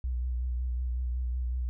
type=tone with vibrato; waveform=sine; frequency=61.74 Hz; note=B1; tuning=in tune; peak=-28 dBFS; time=0.04-1.69 s; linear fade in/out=0 ms; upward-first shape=sine; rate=5.4 Hz; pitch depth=38 cents each way; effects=none